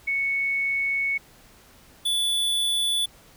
sine / square tone pair in turn, 2214 / 3461 Hz, C#7 / A7, -3 / -29 cents, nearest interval minor sixth, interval 774 cents, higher second, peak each -22 dBFS, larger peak neither, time 0.07-1.18 / 2.05-3.06 s, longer first, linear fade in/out 10 ms, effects pink hiss -53 dBFS RMS until 3.36 s

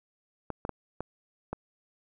clicks, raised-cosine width 1 ms, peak -19 dBFS, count 5, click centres 0.503 / 0.651 / 0.693 / 1.006 / 1.53 s, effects none

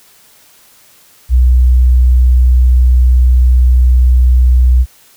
sine tone, 62.3 Hz, B1, 16 cents sharp, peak -4 dBFS, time 1.29-4.86 s, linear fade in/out 50 ms, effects white hiss -45 dBFS RMS until 5.16 s

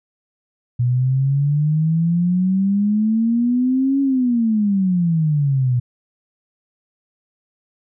sine exponential two-way sweep, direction up then down, 120.6 to 277.8 to 120.6 Hz, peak -14 dBFS, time 0.79-5.8 s, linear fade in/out 10 ms, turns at 4.01 s, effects none

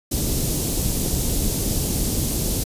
pink band-stop noise, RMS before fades -22 dBFS, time 0.11-2.64 s, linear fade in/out 10 ms, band 370 to 5900 Hz, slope 12 dB/octave, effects resampled to 32000 Hz

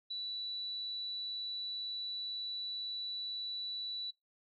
sine tone, 3951 Hz, B7, in tune, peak -37 dBFS, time 0.1-4.11 s, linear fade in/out 10 ms, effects noise-tail reverb RT60 0.2 s tail -22 dB re dry

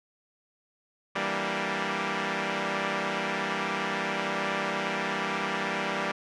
5% pulse chord, E half-diminished seventh, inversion none, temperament equal, 164.81 / 196 / 233.1 / 293.7 Hz, E3 / G3 / Bb3 / D4, 0 / 0 / 0 / 0 cents, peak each -24 / -19 / -22 / -25 dBFS, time 1.15-6.12 s, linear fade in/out 10 ms, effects low-pass 4000 Hz 12 dB/octave

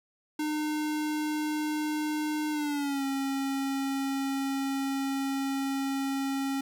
square tone with pitch glide, 304 to 272.4 Hz, D#4 to C#4, -40 to -30 cents, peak -29 dBFS, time 0.39-6.61 s, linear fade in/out 5 ms, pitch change -190 cents, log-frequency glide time 2.51-3.04 s, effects 11-bit

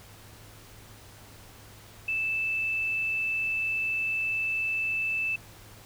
sine tone, 2637 Hz, E7, in tune, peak -26 dBFS, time 2.08-5.36 s, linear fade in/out 5 ms, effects added 105 Hz sine -53 dBFS peak until 5.85 s + pink hiss -51 dBFS RMS until 5.85 s

